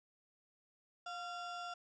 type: ring-modulated tone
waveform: square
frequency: 1041 Hz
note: C6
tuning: 9 cents flat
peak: -40 dBFS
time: 1.06-1.74 s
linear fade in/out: 5 ms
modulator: 334 Hz
effects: resampled to 16000 Hz + 11-bit